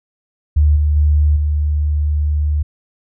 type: tone with level steps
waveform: sine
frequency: 74.6 Hz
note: D2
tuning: 28 cents sharp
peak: -8 / -11 / -9 / -13 dBFS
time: 0.56-2.63 s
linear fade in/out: 10 ms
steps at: 0.76 / 0.96 / 1.36 s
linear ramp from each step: 5 ms
effects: none